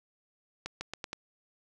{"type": "accelerating click train", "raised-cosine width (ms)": 0.2, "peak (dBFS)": -19, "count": 5, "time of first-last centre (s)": [0.66, 1.131], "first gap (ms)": 150, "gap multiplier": 0.84, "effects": []}